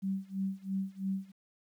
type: tone with tremolo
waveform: sine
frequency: 192.9 Hz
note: G3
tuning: 28 cents flat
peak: -29 dBFS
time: 0.02-1.32 s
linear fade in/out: 20 ms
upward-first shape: sine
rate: 3 Hz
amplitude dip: 95%
effects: 11-bit